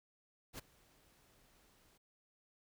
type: noise with ADSR envelope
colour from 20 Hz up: pink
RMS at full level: -45 dBFS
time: 0.53-1.98 s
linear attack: 57 ms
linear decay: 13 ms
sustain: -24 dB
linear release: 11 ms
effects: none